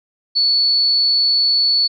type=tone; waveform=sine; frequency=4435 Hz; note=C#8; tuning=in tune; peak=-12 dBFS; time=0.35-1.88 s; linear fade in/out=20 ms; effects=none